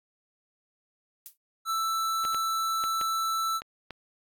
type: noise with exponential decay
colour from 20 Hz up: violet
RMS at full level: -36 dBFS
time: 1.26-1.37 s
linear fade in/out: 0 ms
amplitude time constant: 22 ms
type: tone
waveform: square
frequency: 1324 Hz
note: E6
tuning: 7 cents sharp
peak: -27 dBFS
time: 1.65-3.61 s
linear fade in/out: 50 ms
type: clicks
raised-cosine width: 0.3 ms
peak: -22 dBFS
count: 6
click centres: 2.251 / 2.346 / 2.839 / 3.013 / 3.619 / 3.907 s
effects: AAC 64 kbps